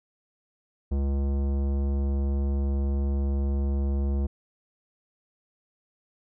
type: tone with tanh clipping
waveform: sine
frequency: 69.3 Hz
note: C#2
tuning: in tune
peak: -25 dBFS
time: 0.91-4.27 s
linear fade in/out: 10 ms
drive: 16 dB
effects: none